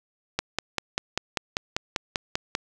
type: click train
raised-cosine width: 0.2 ms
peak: -7 dBFS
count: 12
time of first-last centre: 0.39-2.551 s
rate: 5.09 Hz
effects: none